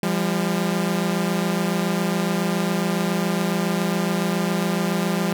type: tone pair together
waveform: sawtooth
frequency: 173.1 / 200.3 Hz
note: F3 / G3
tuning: -15 / +38 cents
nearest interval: minor third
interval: 253 cents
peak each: -19 dBFS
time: 0.03-5.33 s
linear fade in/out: 2 ms
effects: none